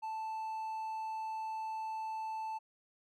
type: tone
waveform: triangle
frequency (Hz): 880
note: A5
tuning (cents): 0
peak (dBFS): -35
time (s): 0.02-2.59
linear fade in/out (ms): 20
effects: none